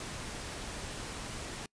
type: noise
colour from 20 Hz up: pink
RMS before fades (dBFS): -41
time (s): 0-1.66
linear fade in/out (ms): 2
effects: noise-tail reverb RT60 0.1 s tail -25 dB re dry + resampled to 22050 Hz